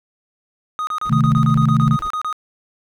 triangle tone bursts, 1244.5 Hz, D#6, in tune, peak -18 dBFS, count 14, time 0.79-2.327 s, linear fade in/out 0 ms, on 81 ms, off 31 ms
brown noise with tremolo, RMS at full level -32 dBFS, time 1.05-2.1 s, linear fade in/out 0 ms, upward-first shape sine, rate 16 Hz, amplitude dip 95%
sine chord, A diminished, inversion first, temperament equal with one note detuned, 130.13 / 155.56 / 220 Hz, C3 / Eb3 / A3, -9 / 0 / 0 cents, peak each -16 / -16 / -18 dBFS, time 1.09-1.97 s, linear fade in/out 20 ms
effects none

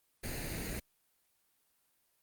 pink noise with comb filter, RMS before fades -39 dBFS, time 0.23-0.8 s, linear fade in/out 10 ms, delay 0.45 ms, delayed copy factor +0.65, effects white hiss -75 dBFS RMS until 2.22 s + Opus 32 kbps

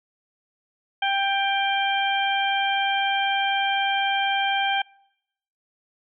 harmonic tone, 789 Hz, G5, 11 cents sharp, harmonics 1 / 2 / 3 / 4, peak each -23 / -27 / -28 / -27 dBFS, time 1.02-4.82 s, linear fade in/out 5 ms, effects noise-tail reverb RT60 0.8 s tail -25 dB re dry

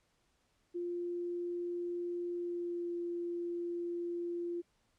sine tone with pitch glide, 349.4 to 345.8 Hz, F4 to F4, +1 to -17 cents, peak -35 dBFS, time 0.74-4.62 s, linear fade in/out 20 ms, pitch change -18 cents, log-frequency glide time 2.33-2.95 s, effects pink hiss -75 dBFS RMS until 4.98 s + low-pass 9000 Hz 12 dB/octave

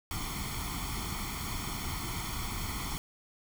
pink noise with comb filter, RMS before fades -36 dBFS, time 0.11-2.98 s, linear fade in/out 0 ms, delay 0.91 ms, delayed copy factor +0.85, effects none

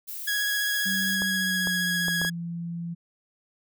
violet noise, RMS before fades -36 dBFS, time 0.07-1.16 s, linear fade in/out 20 ms
sawtooth tone with vibrato, 1661.2 Hz, G#6, in tune, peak -21 dBFS, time 0.27-2.3 s, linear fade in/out 10 ms, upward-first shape triangle, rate 15 Hz, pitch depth 16 cents each way
sine tone with pitch glide, 191.8 to 169.89 Hz, G3 to F3, -37 to -47 cents, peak -30 dBFS, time 0.85-2.95 s, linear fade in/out 20 ms, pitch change -210 cents, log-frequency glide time 1.25-2.2 s
clicks, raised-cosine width 1 ms, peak -20 dBFS, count 5, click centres 1.22 / 1.672 / 2.083 / 2.216 / 2.249 s
effects none

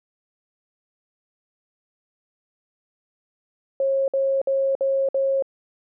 sine tone bursts, 542 Hz, C#5, 39 cents flat, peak -18 dBFS, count 5, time 3.8-5.424 s, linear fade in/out 2 ms, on 280 ms, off 56 ms, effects none

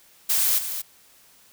blue noise with echo, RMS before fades -21 dBFS, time 0.29-0.59 s, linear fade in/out 10 ms, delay 230 ms, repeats 1, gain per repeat -9 dB, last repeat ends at 0.82 s, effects white hiss -55 dBFS RMS until 1.52 s

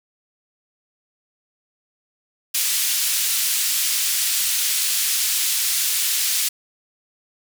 white band-pass noise, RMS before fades -21 dBFS, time 2.54-6.49 s, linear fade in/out 10 ms, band 2600 to 14000 Hz, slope 12 dB/octave, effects none

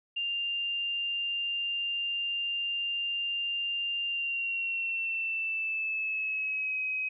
sine tone with pitch glide, 2794 to 2533 Hz, F7 to D#7, 0 to +30 cents, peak -29 dBFS, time 0.16-7.09 s, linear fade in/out 10 ms, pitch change -170 cents, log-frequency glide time 4.06-6.79 s, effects none

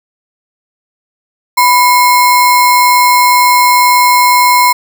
sine tone with sample-and-hold, 989 Hz, B5, 2 cents sharp, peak -4 dBFS, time 1.57-4.73 s, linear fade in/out 10 ms, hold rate 3150 Hz, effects none

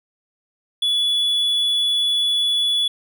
triangle tone, 3419 Hz, G#7, 50 cents sharp, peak -15 dBFS, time 0.82-2.88 s, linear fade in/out 5 ms, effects none

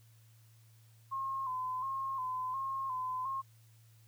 sine tone with vibrato, 1046.5 Hz, C6, in tune, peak -34 dBFS, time 1.11-3.42 s, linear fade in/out 20 ms, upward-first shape square, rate 1.4 Hz, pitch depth 46 cents each way, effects added 112 Hz sine -59 dBFS peak until 4.07 s + white hiss -69 dBFS RMS until 4.07 s

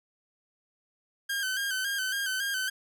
sawtooth tone with vibrato, 1568 Hz, G6, in tune, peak -25 dBFS, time 1.29-2.7 s, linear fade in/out 10 ms, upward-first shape square, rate 3.6 Hz, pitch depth 50 cents each way, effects none

